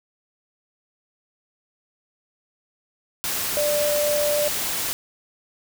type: tone in noise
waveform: sine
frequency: 590 Hz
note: D5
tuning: 8 cents sharp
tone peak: -20 dBFS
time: 3.57-4.48 s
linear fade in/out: 0 ms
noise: white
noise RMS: -26 dBFS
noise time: 3.24-4.93 s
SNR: +3 dB
effects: none